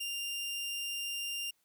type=tone; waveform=sawtooth; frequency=2794 Hz; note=F7; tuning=in tune; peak=-32 dBFS; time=0-1.51 s; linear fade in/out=10 ms; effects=white hiss -75 dBFS RMS until 1.64 s